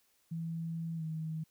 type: tone with pitch glide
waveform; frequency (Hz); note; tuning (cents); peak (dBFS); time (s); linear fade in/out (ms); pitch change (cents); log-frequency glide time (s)
sine; 164.81 to 158.74; E3 to D#3; 0 to +35; -35; 0.31-1.44; 10; -65; 0.96-1.03
effects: white hiss -72 dBFS RMS until 1.5 s